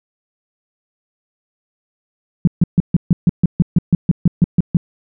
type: tone bursts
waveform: sine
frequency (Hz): 172.3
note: F3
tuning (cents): -23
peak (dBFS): -6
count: 15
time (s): 2.45-4.77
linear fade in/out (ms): 2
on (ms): 24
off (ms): 140
effects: none